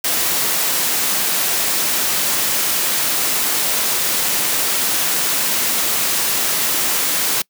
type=noise; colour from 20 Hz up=white; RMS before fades=-18 dBFS; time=0.04-7.42 s; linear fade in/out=5 ms; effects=noise-tail reverb RT60 0.1 s tail -25 dB re dry + high-pass 150 Hz 12 dB/octave